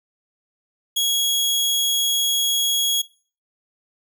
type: tone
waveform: sawtooth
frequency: 3322 Hz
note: G#7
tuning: in tune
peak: -15 dBFS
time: 0.96-3.02 s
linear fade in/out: 10 ms
effects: noise-tail reverb RT60 0.4 s tail -19 dB re dry